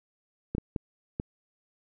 clicks, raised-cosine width 3 ms, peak -17 dBFS, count 4, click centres 0.55 / 0.582 / 0.762 / 1.199 s, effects none

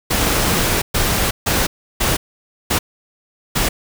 pink noise bursts at uneven times, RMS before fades -17 dBFS, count 6, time 0.1-0.82 / 0.94-1.31 / 1.46-1.67 / 2-2.17 / 2.7-2.79 / 3.55-3.69 s, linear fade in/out 10 ms, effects none

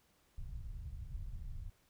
pink low-pass noise, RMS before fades -44 dBFS, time 0.38-1.7 s, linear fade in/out 5 ms, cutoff 110 Hz, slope 24 dB/octave, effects pink hiss -72 dBFS RMS until 1.89 s

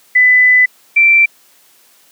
sine tone pair in turn, 2000 / 2346 Hz, B6 / D7, +21 / -2 cents, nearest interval minor third, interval 277 cents, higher second, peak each -5 dBFS, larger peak neither, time 0.15-0.66 / 0.96-1.26 s, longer first, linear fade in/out 10 ms, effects white hiss -49 dBFS RMS until 2.11 s + high-pass 200 Hz 12 dB/octave

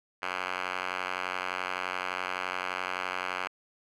5% pulse tone with band-pass filter, 91.7 Hz, F#2, 15 cents flat, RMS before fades -34 dBFS, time 0.22-3.48 s, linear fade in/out 5 ms, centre 1800 Hz, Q 3.5, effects none

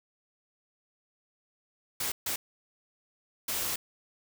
white noise bursts at uneven times, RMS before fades -32 dBFS, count 3, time 2-2.12 / 2.26-2.36 / 3.48-3.76 s, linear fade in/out 5 ms, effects none

